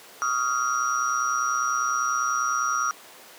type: tone cluster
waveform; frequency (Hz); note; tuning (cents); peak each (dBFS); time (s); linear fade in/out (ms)
sine; 1135 / 1250 / 1380 / 5740; C#6 / D#6 / F6 / F8; +41 / +8 / -21 / +47; -31 / -26 / -26 / -31; 0.22-2.91; 0
effects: pink hiss -46 dBFS RMS until 3.38 s + high-pass 400 Hz 12 dB/octave